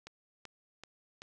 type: click train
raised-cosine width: 0.2 ms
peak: -29 dBFS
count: 4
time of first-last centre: 0.07-1.219 s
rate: 2.61 Hz
effects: none